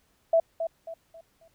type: tone with echo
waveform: sine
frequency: 659.3 Hz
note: E5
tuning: in tune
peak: -17 dBFS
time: 0.33-0.4 s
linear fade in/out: 5 ms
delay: 270 ms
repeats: 4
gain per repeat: -9 dB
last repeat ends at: 1.48 s
effects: pink hiss -68 dBFS RMS until 1.54 s